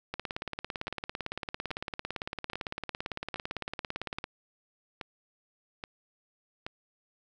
two click trains, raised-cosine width 0.3 ms, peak -21 / -18 dBFS, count 8 / 74, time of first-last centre 0.88-6.665 / 0.14-4.241 s, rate 1.21 / 17.8 Hz, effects none

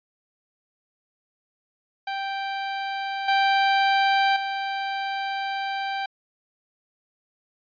sawtooth tone with level steps, 784 Hz, G5, in tune, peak -23 / -14 / -22 dBFS, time 2.07-6.06 s, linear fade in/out 5 ms, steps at 3.28 / 4.36 s, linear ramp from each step 5 ms, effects resampled to 11025 Hz

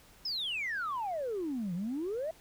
sine exponential two-way sweep, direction down then up, 5330 to 167.2 to 668 Hz, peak -31 dBFS, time 0.25-2.31 s, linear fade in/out 5 ms, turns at 1.74 s, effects tanh soft clip ceiling -29 dBFS + pink hiss -59 dBFS RMS until 2.4 s

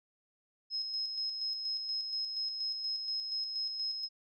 sine tone with tremolo, 5140 Hz, E8, 45 cents flat, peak -32 dBFS, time 0.7-4.09 s, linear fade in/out 50 ms, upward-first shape square, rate 4.2 Hz, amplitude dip 40%, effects none

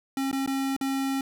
square tone with dropouts, 270 Hz, C#4, 45 cents flat, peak -26 dBFS, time 0.17-1.21 s, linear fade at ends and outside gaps 2 ms, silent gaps 0.314-0.328 / 0.462-0.475 / 0.765-0.811 s, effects none

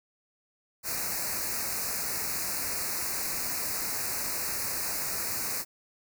white band-stop noise, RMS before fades -32 dBFS, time 0.83-5.65 s, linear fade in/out 50 ms, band 2600 to 4100 Hz, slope 96 dB/octave, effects none

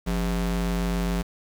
square ring-modulated tone, 113.4 Hz, A#2, 47 cents flat, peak -21 dBFS, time 0.06-1.23 s, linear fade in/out 20 ms, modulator 63.6 Hz, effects 8-bit

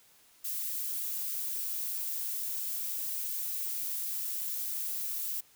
violet noise, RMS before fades -35 dBFS, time 0.44-5.41 s, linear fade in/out 10 ms, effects white hiss -62 dBFS RMS until 5.55 s

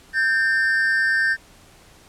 triangle tone pair together, 1570.6 / 1800 Hz, G6 / A6, +3 / +39 cents, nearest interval major second, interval 236 cents, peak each -18 dBFS, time 0.13-1.37 s, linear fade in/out 50 ms, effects pink hiss -50 dBFS RMS until 2.08 s + low-pass 11000 Hz 12 dB/octave

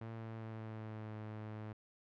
sawtooth tone with pitch glide, 113.2 to 107.71 Hz, A2 to A2, +50 to -36 cents, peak -40 dBFS, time 0.01-1.73 s, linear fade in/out 5 ms, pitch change -86 cents, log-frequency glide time 0.12-1.15 s, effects low-pass 2000 Hz 12 dB/octave

